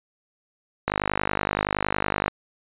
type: click train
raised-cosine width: 0.5 ms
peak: -7 dBFS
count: 72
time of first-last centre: 0.88-2.28 s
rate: 50.7 Hz
effects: resampled to 8000 Hz